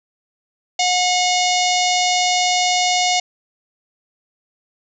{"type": "harmonic tone", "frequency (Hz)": 724, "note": "F#5", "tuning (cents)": -38, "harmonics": [1, 3, 4, 5, 6, 7, 8, 9, 10], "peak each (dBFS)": [-18, -23, -24, -25, -26, -26, -27, -28, -28], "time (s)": [0.79, 3.2], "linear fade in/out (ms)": 5, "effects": []}